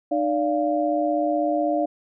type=tone cluster; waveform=sine; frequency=303.9 / 580 / 696 Hz; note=D#4 / D5 / F5; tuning=-41 / -22 / -6 cents; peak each=-24 dBFS; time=0.11-1.86 s; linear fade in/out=10 ms; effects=none